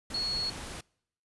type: tone in noise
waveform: sine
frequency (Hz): 4345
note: C#8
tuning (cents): -35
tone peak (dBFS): -29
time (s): 0.14-0.5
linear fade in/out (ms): 5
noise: pink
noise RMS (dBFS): -41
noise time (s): 0.1-0.81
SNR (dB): +9
effects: noise-tail reverb RT60 0.7 s tail -26 dB re dry + resampled to 24000 Hz